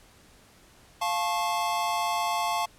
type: chord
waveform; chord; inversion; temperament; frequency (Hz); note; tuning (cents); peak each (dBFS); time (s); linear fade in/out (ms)
square; F augmented; none; just; 698.5 / 873.1 / 1091.3; F5 / A5 / C#6; 0 / -14 / -27; -31 / -30 / -31; 1.01-2.66; 10
effects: pink hiss -56 dBFS RMS until 2.78 s + low-pass 12000 Hz 12 dB/octave